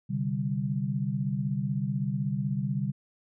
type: chord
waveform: sine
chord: C suspended second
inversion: none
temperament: equal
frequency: 130.81 / 146.83 / 196 Hz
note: C3 / D3 / G3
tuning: 0 / 0 / 0 cents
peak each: -31 dBFS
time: 0.09-2.92 s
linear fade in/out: 20 ms
effects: none